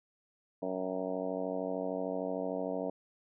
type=harmonic tone with a mistuned harmonic; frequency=93.2 Hz; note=F#2; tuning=13 cents sharp; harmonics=2 / 3 / 4 / 5 / 6 / 7 / 8 / 9 / 10; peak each=-43 / -39 / -47 / -39 / -39 / -39 / -47 / -52 / -50 dBFS; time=0.62-2.9 s; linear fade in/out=5 ms; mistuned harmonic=9; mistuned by=-62 cents; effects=none